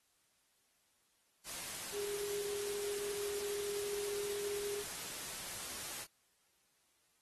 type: tone in noise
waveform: sine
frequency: 408.2 Hz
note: G#4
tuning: 30 cents flat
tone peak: -38 dBFS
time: 1.92-4.84 s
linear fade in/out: 50 ms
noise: white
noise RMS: -44 dBFS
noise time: 1.44-6.07 s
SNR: +3 dB
effects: white hiss -75 dBFS RMS until 7.21 s + AAC 32 kbps